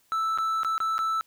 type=tone with dropouts; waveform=triangle; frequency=1318.5 Hz; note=E6; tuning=in tune; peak=-22 dBFS; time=0.12-1.21 s; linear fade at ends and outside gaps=0 ms; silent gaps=0.376-0.385 / 0.633-0.647 / 0.78-0.803 / 0.981-0.99 s; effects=white hiss -65 dBFS RMS until 1.26 s